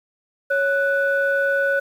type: tone pair together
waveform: sine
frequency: 554.4 / 1483.2 Hz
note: C#5 / F#6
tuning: 0 / +4 cents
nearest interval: octave + perfect fourth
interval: 1704 cents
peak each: -19 dBFS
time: 0.5-1.8 s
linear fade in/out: 10 ms
effects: tanh soft clip ceiling -10 dBFS + 8-bit